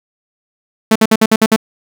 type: tone bursts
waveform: sawtooth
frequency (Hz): 220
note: A3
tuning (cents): 0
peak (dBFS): -3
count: 7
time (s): 0.91-1.562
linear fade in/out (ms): 5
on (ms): 46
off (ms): 55
effects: none